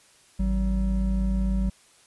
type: tone pair together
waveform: triangle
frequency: 53.36 / 189.8 Hz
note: G#1 / F#3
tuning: +48 / +44 cents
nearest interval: octave + minor seventh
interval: 2196 cents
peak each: -21 / -24 dBFS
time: 0.39-1.7 s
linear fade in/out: 10 ms
effects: white hiss -57 dBFS RMS until 2.06 s + resampled to 24000 Hz